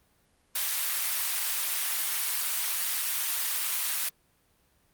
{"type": "high-pass noise", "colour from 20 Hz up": "white", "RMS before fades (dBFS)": -29, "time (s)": [0.55, 4.09], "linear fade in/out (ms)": 5, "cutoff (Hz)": 1100, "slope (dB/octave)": 12, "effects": ["pink hiss -67 dBFS RMS until 4.93 s", "Opus 32 kbps"]}